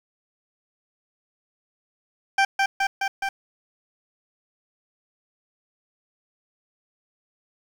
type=tone with echo; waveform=20% pulse; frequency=784 Hz; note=G5; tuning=in tune; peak=-11 dBFS; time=2.38-2.45 s; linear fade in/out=5 ms; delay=210 ms; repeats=4; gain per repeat=-2 dB; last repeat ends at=3.29 s; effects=low-pass 5000 Hz 12 dB/octave + 7-bit